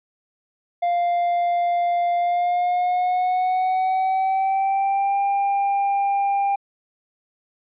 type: tone with pitch glide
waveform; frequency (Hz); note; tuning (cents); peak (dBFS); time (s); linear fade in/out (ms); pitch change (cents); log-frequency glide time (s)
triangle; 698 to 797.2; F5 to G5; -1 to +29; -16; 0.82-6.56; 10; +230; 2.17-5.2
effects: resampled to 8000 Hz